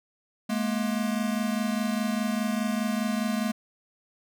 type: tone pair together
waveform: square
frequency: 212 / 236.9 Hz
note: G#3 / A#3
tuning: +36 / +28 cents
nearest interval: major second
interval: 192 cents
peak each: -28 / -30 dBFS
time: 0.49-3.52 s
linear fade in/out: 10 ms
effects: none